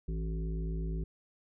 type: harmonic tone with a mistuned harmonic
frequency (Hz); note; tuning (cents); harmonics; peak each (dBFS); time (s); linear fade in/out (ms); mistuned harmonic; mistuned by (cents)
54.1; A1; -29; 1 / 3 / 5 / 7 / 8; -33 / -38 / -49 / -46 / -55; 0.08-1.04; 5; 7; -22
effects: none